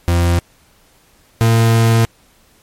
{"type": "tone pair in turn", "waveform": "40% pulse", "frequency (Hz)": [86.3, 114.1], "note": ["F2", "A#2"], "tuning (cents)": [-20, -37], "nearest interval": "perfect fourth", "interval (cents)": 483, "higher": "second", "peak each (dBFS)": [-10, -8], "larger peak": "second", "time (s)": [[0.08, 0.39], [1.41, 2.05]], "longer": "second", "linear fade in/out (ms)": 0, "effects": ["pink hiss -52 dBFS RMS until 2.62 s", "MP3 64 kbps"]}